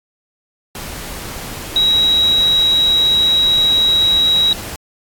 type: tone in noise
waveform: sine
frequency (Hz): 3846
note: B7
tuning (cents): -47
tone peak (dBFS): -10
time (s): 1.76-4.53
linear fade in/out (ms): 2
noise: pink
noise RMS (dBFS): -28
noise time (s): 0.75-4.76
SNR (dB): +15
effects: AAC 64 kbps